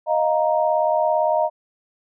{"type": "chord", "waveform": "sine", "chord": "Eb suspended second", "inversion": "none", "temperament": "just", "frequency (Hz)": [622.3, 700, 933.4], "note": ["Eb5", "F5", "Bb5"], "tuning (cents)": [0, 4, 2], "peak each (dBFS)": [-19, -22, -22], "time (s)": [0.06, 1.5], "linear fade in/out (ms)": 50, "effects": []}